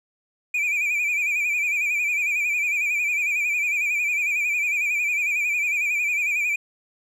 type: tone with vibrato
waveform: triangle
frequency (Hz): 2390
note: D7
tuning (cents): +30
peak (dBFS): -19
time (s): 0.54-6.56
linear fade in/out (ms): 5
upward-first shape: sine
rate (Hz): 11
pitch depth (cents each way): 72
effects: none